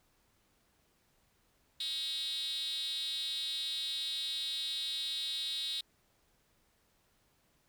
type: tone with high-pass filter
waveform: 5% pulse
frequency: 317.2 Hz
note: D#4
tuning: 33 cents sharp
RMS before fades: -37 dBFS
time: 1.8-5.81 s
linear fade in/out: 5 ms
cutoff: 3800 Hz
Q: 8.8
effects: pink hiss -72 dBFS RMS until 7.68 s